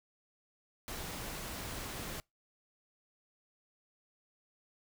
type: noise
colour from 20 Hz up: pink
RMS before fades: -42 dBFS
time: 0.88-2.2 s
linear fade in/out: 0 ms
effects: noise-tail reverb RT60 0.2 s tail -26 dB re dry